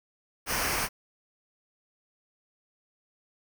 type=noise with comb filter; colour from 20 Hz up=pink; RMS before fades=-29 dBFS; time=0.46-0.89 s; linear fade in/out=50 ms; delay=0.27 ms; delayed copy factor=-0.6; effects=none